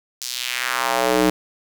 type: tone with high-pass filter sweep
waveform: square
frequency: 62.2 Hz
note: B1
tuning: 13 cents sharp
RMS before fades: -21 dBFS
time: 0.21-1.3 s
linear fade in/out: 5 ms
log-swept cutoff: 5700 to 270 Hz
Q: 1.7
effects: 7-bit